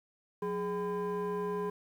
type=tone with frequency modulation; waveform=sine; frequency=415.3 Hz; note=G#4; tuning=in tune; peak=-30 dBFS; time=0.42-1.7 s; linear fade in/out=5 ms; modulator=596 Hz; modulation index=0.91; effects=tanh soft clip ceiling -28 dBFS + 10-bit